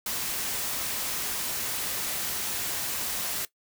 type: noise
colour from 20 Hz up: white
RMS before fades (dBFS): -31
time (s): 0.06-3.45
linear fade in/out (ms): 2
effects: noise-tail reverb RT60 0.1 s tail -17 dB re dry